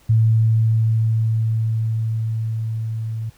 sine tone with level ramp, 111.7 Hz, A2, 27 cents sharp, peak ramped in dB -11 to -23 dBFS, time 0.09-3.3 s, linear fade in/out 10 ms, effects pink hiss -54 dBFS RMS until 3.37 s

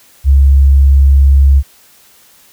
sine tone, 68.7 Hz, C#2, 15 cents flat, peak -3 dBFS, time 0.24-1.63 s, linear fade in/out 50 ms, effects white hiss -45 dBFS RMS until 2.52 s

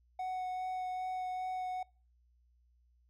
triangle tone with vibrato, 740 Hz, F#5, in tune, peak -33 dBFS, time 0.19-1.83 s, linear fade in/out 5 ms, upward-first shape sine, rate 2.5 Hz, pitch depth 9 cents each way, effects noise-tail reverb RT60 0.4 s tail -25 dB re dry + added 60 Hz sine -66 dBFS peak until 3.09 s

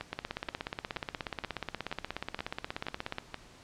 two click trains, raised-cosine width 0.3 ms, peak -20 / -18 dBFS, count 8 / 52, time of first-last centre 0.01-3.343 / 0.13-3.184 s, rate 2.1 / 16.7 Hz, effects pink hiss -55 dBFS RMS until 3.63 s + low-pass 7000 Hz 12 dB/octave

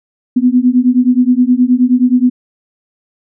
sine beating tone pair, 244.8 / 254.3 Hz, B3 / C4, -15 / -49 cents, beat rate 9.5 Hz, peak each -10 dBFS, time 0.36-2.3 s, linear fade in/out 10 ms, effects none

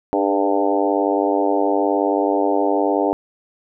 harmonic tone with a mistuned harmonic, 99 Hz, G2, 18 cents sharp, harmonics 3 / 4 / 5 / 6 / 7 / 8 / 9, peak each -21 / -22 / -23 / -24 / -24 / -25 / -26 dBFS, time 0.13-3.13 s, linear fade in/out 0 ms, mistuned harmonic 4, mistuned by +32 cents, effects none

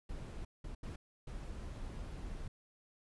brown noise bursts at uneven times, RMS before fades -44 dBFS, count 4, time 0.09-0.45 / 0.64-0.75 / 0.83-0.96 / 1.27-2.48 s, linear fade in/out 5 ms, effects resampled to 24000 Hz

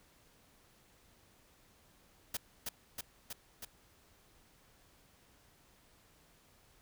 white noise with echo, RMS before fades -37 dBFS, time 2.34-2.37 s, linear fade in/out 5 ms, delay 320 ms, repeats 4, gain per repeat -2 dB, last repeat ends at 3.65 s, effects pink hiss -66 dBFS RMS until 6.81 s

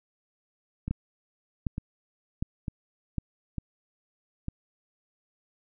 two click trains, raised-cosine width 5 ms, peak -19 / -16 dBFS, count 5 / 4, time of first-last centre 0.88-4.484 / 0.91-3.183 s, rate 1.11 / 1.32 Hz, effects none

